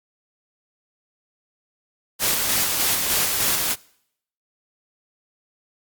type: noise with tremolo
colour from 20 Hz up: white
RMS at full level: -20 dBFS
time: 2.19-3.76 s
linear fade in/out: 50 ms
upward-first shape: square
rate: 3.3 Hz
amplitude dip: 30%
effects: noise-tail reverb RT60 0.7 s tail -23 dB re dry + Opus 48 kbps